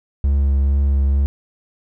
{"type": "tone with vibrato", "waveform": "triangle", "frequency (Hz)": 69.3, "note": "C#2", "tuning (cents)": 0, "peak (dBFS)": -11, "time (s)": [0.24, 1.26], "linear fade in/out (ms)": 0, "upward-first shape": "triangle", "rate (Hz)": 2.2, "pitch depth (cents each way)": 20, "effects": []}